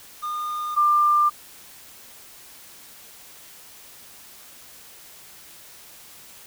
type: tone pair in turn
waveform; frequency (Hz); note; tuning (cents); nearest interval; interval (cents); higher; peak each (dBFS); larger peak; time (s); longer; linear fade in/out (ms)
triangle / sine; 1216 / 1193; D#6 / D6; -40 / +27; unison; 33; first; -24 / -15; second; 0.22-0.76 / 0.76-1.3; neither; 20
effects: white hiss -46 dBFS RMS until 6.46 s